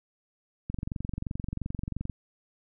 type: click train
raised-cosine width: 5 ms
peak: -20 dBFS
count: 33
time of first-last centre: 0.7-2.097 s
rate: 22.9 Hz
effects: none